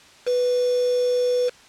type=tone with quantisation; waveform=sine; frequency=493.9 Hz; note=B4; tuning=in tune; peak=-18 dBFS; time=0.26-1.5 s; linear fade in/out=20 ms; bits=5; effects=white hiss -49 dBFS RMS until 1.68 s + low-pass 6000 Hz 12 dB/octave